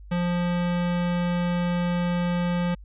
square tone, 175.5 Hz, F3, 9 cents sharp, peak -23 dBFS, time 0.11-2.75 s, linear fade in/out 10 ms, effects added 50 Hz sine -41 dBFS peak until 2.84 s + resampled to 8000 Hz

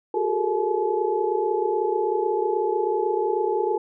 sine tone cluster, 365.1 / 401.4 / 427.7 / 457.4 / 857 Hz, F#4 / G4 / A4 / A#4 / A5, -23 / +41 / -49 / -33 / -46 cents, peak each -27 dBFS, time 0.14-3.78 s, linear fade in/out 5 ms, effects none

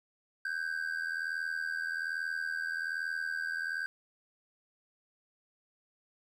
triangle ring-modulated tone, 1568 Hz, G6, in tune, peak -28 dBFS, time 0.45-3.86 s, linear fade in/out 0 ms, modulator 40.6 Hz, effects none

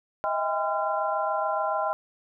sine tone cluster, 631 / 658 / 802 / 1021 / 1371 Hz, D#5 / E5 / G5 / C6 / F6, +24 / -3 / +39 / -43 / -32 cents, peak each -29 / -38 / -29 / -30 / -32 dBFS, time 0.24-1.93 s, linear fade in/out 0 ms, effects none

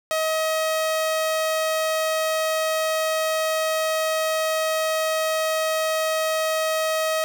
sawtooth tone, 634 Hz, D#5, 32 cents sharp, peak -17 dBFS, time 0.11-7.24 s, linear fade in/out 0 ms, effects none

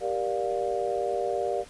sine chord, G minor seventh, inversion none, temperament just, 392 / 470.4 / 588 / 705.6 Hz, G4 / Bb4 / D5 / F5, 0 / +16 / +2 / +18 cents, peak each -31 dBFS, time 0-1.65 s, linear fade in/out 50 ms, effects pink hiss -50 dBFS RMS until 1.69 s + resampled to 24000 Hz

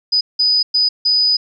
sine tone bursts at uneven times, 4978 Hz, D#8, in tune, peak -11 dBFS, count 4, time 0.12-0.21 / 0.39-0.63 / 0.74-0.89 / 1.05-1.37 s, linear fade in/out 10 ms, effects none

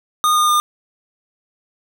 square tone with pitch steps, 1228 / 1218.8 / 1209.7 Hz, D#6 / D#6 / D#6, -23 / -36 / -49 cents, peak -13 dBFS, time 0.24-0.6 s, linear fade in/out 0 ms, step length 120 ms, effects none

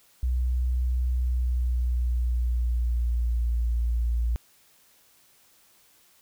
sine tone with pitch glide, 62.2 to 58.37 Hz, B1 to A#1, +13 to +3 cents, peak -22 dBFS, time 0.23-4.36 s, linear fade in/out 0 ms, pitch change -110 cents, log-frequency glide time 1.14-3.56 s, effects white hiss -60 dBFS RMS until 6.21 s

